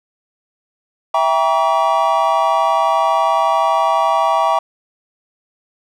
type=chord; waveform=triangle; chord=E diminished seventh; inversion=none; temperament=just; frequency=659.3 / 791.1 / 949.3 / 1139.2 Hz; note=E5 / G5 / Bb5 / Db6; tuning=0 / +16 / +31 / +47 cents; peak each=-16 dBFS; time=1.14-4.59 s; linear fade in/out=5 ms; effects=none